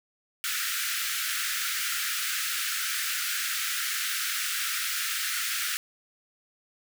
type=high-pass noise; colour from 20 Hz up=pink; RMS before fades=-30 dBFS; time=0.44-5.77 s; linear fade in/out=0 ms; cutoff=1300 Hz; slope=96 dB/octave; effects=none